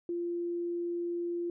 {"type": "tone", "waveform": "sine", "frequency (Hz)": 345.6, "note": "F4", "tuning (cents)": -18, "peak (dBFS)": -31, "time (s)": [0.09, 1.5], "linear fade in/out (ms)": 2, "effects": []}